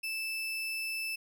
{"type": "tone", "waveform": "35% pulse", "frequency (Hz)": 2637, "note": "E7", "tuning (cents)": 0, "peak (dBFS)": -32, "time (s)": [0.03, 1.16], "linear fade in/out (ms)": 10, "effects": []}